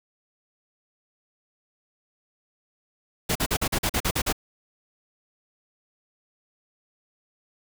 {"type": "noise bursts", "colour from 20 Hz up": "pink", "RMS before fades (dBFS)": -24, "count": 10, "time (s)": [3.29, 4.327], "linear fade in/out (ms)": 10, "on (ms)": 65, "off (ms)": 43, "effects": []}